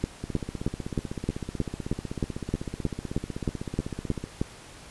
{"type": "two click trains", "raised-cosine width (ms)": 3, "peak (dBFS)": [-12, -19], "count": [15, 65], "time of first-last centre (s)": [[0.04, 4.415], [0.24, 4.24]], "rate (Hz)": [3.2, 16], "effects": ["pink hiss -47 dBFS RMS until 4.9 s", "resampled to 24000 Hz"]}